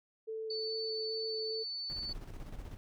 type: tone with vibrato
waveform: sine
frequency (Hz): 439.8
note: A4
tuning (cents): -1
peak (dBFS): -37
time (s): 0.27-1.64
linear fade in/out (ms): 20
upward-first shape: square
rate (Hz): 2.4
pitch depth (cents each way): 9
type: tone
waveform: sine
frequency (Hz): 4494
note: C#8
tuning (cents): +23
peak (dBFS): -37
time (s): 0.5-2.13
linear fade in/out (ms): 5
type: noise with tremolo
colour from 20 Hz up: brown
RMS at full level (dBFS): -43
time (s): 1.9-2.77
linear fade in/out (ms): 0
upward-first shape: square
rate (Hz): 16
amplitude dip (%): 50
effects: none